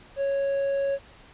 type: tone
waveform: triangle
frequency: 553 Hz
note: C#5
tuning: 4 cents flat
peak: -21 dBFS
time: 0.16-0.99 s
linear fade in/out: 50 ms
effects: pink hiss -51 dBFS RMS until 1.33 s + resampled to 8000 Hz